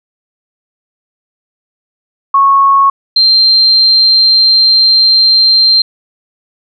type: tone pair in turn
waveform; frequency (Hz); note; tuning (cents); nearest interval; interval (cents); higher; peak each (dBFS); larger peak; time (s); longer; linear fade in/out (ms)
sine; 1101 / 4157; C#6 / C8; -12 / -12; octave + major seventh; 2300; second; -4; neither; 2.34-2.9 / 3.16-5.82; second; 5
effects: none